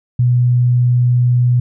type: tone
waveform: sine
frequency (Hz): 123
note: B2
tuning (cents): -7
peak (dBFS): -9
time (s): 0.19-1.6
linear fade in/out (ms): 5
effects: none